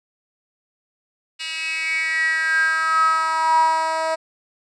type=tone with high-pass filter sweep; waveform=10% pulse; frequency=321 Hz; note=E4; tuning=46 cents flat; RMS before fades=-20 dBFS; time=1.39-4.16 s; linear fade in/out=20 ms; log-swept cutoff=3000 to 710 Hz; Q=9.6; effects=resampled to 22050 Hz